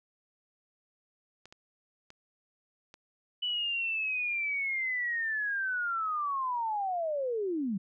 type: clicks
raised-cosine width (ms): 0.2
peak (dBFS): -32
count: 4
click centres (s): 1.456 / 1.525 / 2.104 / 2.941
type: linear sweep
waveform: sine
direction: down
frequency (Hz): 2981 to 180.2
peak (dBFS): -29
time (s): 3.42-7.78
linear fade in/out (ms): 10
effects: none